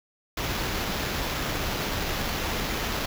pink noise with sample-and-hold, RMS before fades -29 dBFS, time 0.37-3.06 s, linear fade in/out 5 ms, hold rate 8820 Hz, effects none

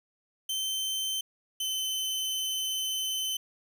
sawtooth tone pair in turn, 3094 / 3057 Hz, G7 / G7, -23 / -44 cents, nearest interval unison, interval 21 cents, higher first, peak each -26 dBFS, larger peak neither, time 0.49-1.21 / 1.6-3.37 s, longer second, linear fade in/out 5 ms, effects none

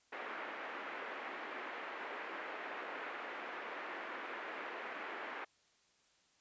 white band-pass noise, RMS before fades -45 dBFS, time 0.12-5.45 s, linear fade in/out 10 ms, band 300 to 2100 Hz, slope 24 dB/octave, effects white hiss -72 dBFS RMS until 6.4 s + resampled to 16000 Hz

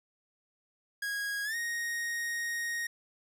45% pulse tone with pitch glide, 1646 to 1869 Hz, G#6 to A#6, -16 to +4 cents, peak -32 dBFS, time 1.02-2.87 s, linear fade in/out 5 ms, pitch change +220 cents, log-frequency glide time 1.44-1.56 s, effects none

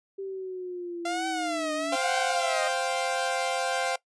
sine linear sweep, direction down, 392 to 284.1 Hz, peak -32 dBFS, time 0.18-1.96 s, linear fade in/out 10 ms
sawtooth tone with vibrato, 686 Hz, F5, 31 cents flat, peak -25 dBFS, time 1.05-2.68 s, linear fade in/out 5 ms, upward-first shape triangle, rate 1.1 Hz, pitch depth 190 cents each way
sawtooth chord, C suspended fourth, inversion none, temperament equal, 523.3 / 698.5 / 784 Hz, C5 / F5 / G5, 0 / 0 / 0 cents, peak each -27 dBFS, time 1.92-3.96 s, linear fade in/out 5 ms
effects noise-tail reverb RT60 0.1 s tail -20 dB re dry + resampled to 22050 Hz

